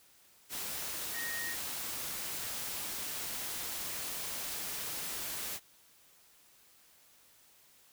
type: tone in noise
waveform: sine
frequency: 1864.7 Hz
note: A#6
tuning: in tune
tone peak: -38 dBFS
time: 1.13-1.56 s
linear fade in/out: 50 ms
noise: white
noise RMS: -39 dBFS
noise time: 0.49-5.6 s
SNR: -2 dB
effects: white hiss -63 dBFS RMS until 7.92 s